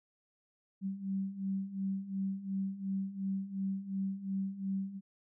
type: beating tone pair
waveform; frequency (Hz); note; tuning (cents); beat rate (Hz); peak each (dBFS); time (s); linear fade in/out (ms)
sine; 191.9 / 194.7; G3 / G3; -37 / -12; 2.8; -39 / -35; 0.81-5.01; 50
effects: none